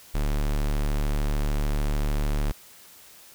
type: tone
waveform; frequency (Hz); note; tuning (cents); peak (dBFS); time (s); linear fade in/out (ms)
square; 36.71; D1; 0; -23; 0.14-2.52; 10
effects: white hiss -50 dBFS RMS until 3.34 s